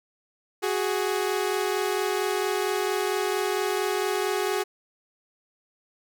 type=tone pair together; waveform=sawtooth; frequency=370.9 / 415.3 Hz; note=F#4 / G#4; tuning=+4 / 0 cents; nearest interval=major second; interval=196 cents; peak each=-23 dBFS; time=0.62-4.64 s; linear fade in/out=20 ms; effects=none